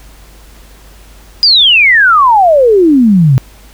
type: exponential sweep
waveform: sine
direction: down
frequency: 4978 to 123.47 Hz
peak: -3 dBFS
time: 1.43-3.38 s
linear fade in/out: 0 ms
effects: added 50 Hz sine -36 dBFS peak until 3.73 s + pink hiss -41 dBFS RMS until 3.73 s